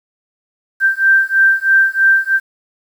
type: beating tone pair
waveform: sine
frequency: 1568 / 1571.1 Hz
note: G6 / G6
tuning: 0 / +3 cents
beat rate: 3.1 Hz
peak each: -12 dBFS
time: 0.8-2.4 s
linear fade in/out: 50 ms
effects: 7-bit